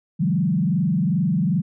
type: tone with frequency modulation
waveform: sine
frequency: 175.6 Hz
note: F3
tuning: 10 cents sharp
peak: -17 dBFS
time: 0.19-1.62 s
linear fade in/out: 20 ms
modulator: 22.5 Hz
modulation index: 1.4
effects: none